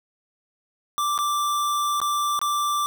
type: tone with dropouts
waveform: square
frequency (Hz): 1174.7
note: D6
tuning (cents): 0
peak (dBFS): -22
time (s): 0.98-2.86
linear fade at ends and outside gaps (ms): 0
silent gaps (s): 1.178-1.188 / 2.002-2.016 / 2.391-2.415
effects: none